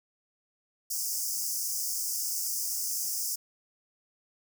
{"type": "high-pass noise", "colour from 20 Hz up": "pink", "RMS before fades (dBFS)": -32, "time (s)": [0.9, 3.36], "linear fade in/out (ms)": 10, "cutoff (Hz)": 5000, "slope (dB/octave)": 96, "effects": []}